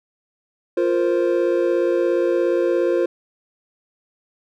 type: chord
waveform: triangle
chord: F suspended fourth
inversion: none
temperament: equal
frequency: 349.2 / 466.2 / 523.3 Hz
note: F4 / Bb4 / C5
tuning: 0 / 0 / 0 cents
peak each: -17 / -21 / -19 dBFS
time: 0.77-3.06 s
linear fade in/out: 5 ms
effects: none